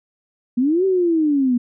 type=linear two-way sweep; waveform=sine; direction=up then down; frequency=233.1 to 388.4 to 236.5 Hz; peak=-14 dBFS; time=0.57-1.58 s; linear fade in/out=10 ms; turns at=0.85 s; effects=none